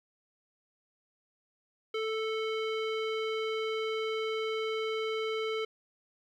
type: tone with low-pass filter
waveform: square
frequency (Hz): 440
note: A4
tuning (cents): 0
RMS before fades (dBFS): -33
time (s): 1.94-5.65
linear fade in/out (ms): 5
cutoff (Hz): 3000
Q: 2.2
effects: 11-bit